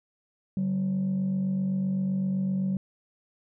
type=tone pair together; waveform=sine; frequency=142.31 / 190.1 Hz; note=C#3 / F#3; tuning=+46 / +47 cents; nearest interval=perfect fourth; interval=501 cents; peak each=-32 / -23 dBFS; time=0.57-2.77 s; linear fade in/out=2 ms; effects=tanh soft clip ceiling -22 dBFS